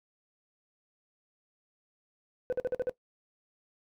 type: tone bursts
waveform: sine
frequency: 502 Hz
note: B4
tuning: 28 cents sharp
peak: -24 dBFS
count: 6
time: 2.5-2.895 s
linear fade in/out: 0 ms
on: 25 ms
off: 49 ms
effects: noise-tail reverb RT60 0.1 s tail -18 dB re dry + tanh soft clip ceiling -26 dBFS